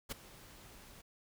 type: noise with ADSR envelope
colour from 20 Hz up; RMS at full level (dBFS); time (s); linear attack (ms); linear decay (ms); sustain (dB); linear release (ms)
pink; -37; 0.09-1.02; 27; 12; -19; 14
effects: none